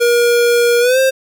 square tone with pitch glide, 476.4 to 528.6 Hz, A#4 to C5, +38 to +18 cents, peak -10 dBFS, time 0-1.11 s, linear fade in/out 20 ms, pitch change +180 cents, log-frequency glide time 0.8-0.99 s, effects none

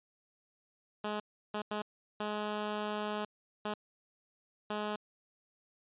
10% pulse tone bursts at uneven times, 210.3 Hz, G#3, 22 cents sharp, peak -26 dBFS, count 6, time 1.04-1.2 / 1.54-1.62 / 1.71-1.82 / 2.2-3.25 / 3.65-3.74 / 4.7-4.96 s, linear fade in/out 5 ms, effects resampled to 8000 Hz

